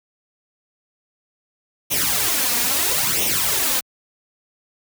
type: noise with flanger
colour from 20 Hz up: white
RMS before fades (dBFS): -20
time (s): 1.9-3.81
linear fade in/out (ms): 20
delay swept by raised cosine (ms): 0.32 to 4.22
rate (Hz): 0.75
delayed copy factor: +0.75
effects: high-pass 60 Hz 12 dB/octave